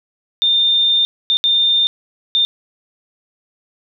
sine tone bursts at uneven times, 3614 Hz, A7, 46 cents sharp, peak -11 dBFS, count 4, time 0.42-1.05 / 1.3-1.37 / 1.44-1.87 / 2.35-2.45 s, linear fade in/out 0 ms, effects none

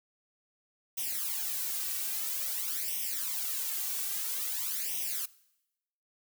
blue noise with flanger, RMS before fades -34 dBFS, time 0.97-5.26 s, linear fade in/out 10 ms, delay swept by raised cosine 0.34 to 2.64 ms, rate 0.5 Hz, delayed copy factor +0.95, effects noise-tail reverb RT60 0.9 s tail -21 dB re dry

